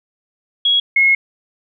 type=tone pair in turn; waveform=sine; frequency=3322 / 2167 Hz; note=G#7 / C#7; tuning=0 / -40 cents; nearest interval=perfect fifth; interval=740 cents; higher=first; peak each=-11 / -9 dBFS; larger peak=second; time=0.65-0.8 / 0.96-1.15 s; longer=second; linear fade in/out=5 ms; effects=none